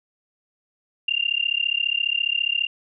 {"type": "tone with amplitude modulation", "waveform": "sine", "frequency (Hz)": 2794, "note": "F7", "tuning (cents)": 0, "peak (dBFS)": -16, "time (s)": [1.08, 2.67], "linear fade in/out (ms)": 5, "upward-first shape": "sine", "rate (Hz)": 34.7, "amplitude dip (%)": 100, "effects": []}